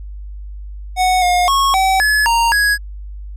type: tone with pitch steps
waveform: square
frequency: 739 / 716 / 1097 / 765 / 1706 / 929 / 1664 Hz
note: F#5 / F5 / C#6 / G5 / G#6 / A#5 / G#6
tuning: -2 / +43 / -18 / -42 / +46 / -6 / +3 cents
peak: -12 dBFS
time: 0.96-2.78 s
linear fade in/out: 50 ms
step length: 260 ms
effects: added 50 Hz sine -27 dBFS peak until 3.36 s + low-pass 12000 Hz 12 dB/octave